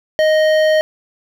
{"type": "tone with hard clipping", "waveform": "triangle", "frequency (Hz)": 622.3, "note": "D#5", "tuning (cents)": 0, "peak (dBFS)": -12, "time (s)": [0.19, 0.81], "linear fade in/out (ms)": 0, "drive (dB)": 16, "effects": []}